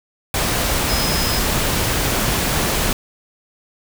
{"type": "tone in noise", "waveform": "sine", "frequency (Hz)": 5090, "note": "D#8", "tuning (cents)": 39, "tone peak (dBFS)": -24, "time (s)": [0.89, 1.39], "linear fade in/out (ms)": 2, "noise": "pink", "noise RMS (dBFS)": -19, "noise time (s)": [0.34, 2.93], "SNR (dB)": -8, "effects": []}